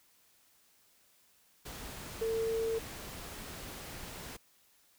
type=tone in noise; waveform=sine; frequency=449.9 Hz; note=A4; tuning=39 cents sharp; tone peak=-30 dBFS; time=2.21-2.79 s; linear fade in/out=10 ms; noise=pink; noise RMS=-45 dBFS; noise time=1.65-4.37 s; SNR=+12 dB; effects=white hiss -67 dBFS RMS until 4.98 s